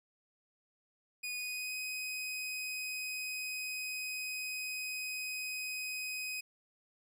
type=tone with pitch glide; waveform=sawtooth; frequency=2475 to 2512 Hz; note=D#7 to D#7; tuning=-10 to +16 cents; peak=-34 dBFS; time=1.23-6.41 s; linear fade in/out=10 ms; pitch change=+26 cents; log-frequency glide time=1.37-1.75 s; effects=12-bit